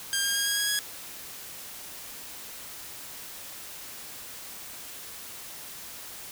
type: tone with pitch steps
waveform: 10% pulse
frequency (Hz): 1604 / 1616.1 / 1628.3 / 1640.5 / 1652.9 / 1665.4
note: G6 / G#6 / G#6 / G#6 / G#6 / G#6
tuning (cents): +39 / -48 / -35 / -22 / -9 / +4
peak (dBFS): -16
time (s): 0.13-0.79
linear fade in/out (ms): 0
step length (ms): 110
effects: white hiss -42 dBFS RMS until 6.31 s